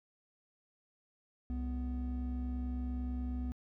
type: tone pair together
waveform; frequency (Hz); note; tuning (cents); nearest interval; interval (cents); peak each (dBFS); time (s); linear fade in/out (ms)
triangle; 65.7 / 248.2; C2 / B3; +8 / +9; octave + major seventh; 2301; -33 / -37; 1.5-3.52; 0
effects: tanh soft clip ceiling -27 dBFS